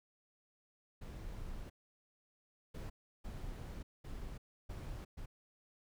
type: noise bursts at uneven times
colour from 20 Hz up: brown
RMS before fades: -45 dBFS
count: 6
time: 1.01-1.7 / 2.74-2.9 / 3.24-3.83 / 4.04-4.38 / 4.69-5.05 / 5.17-5.26 s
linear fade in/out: 10 ms
effects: none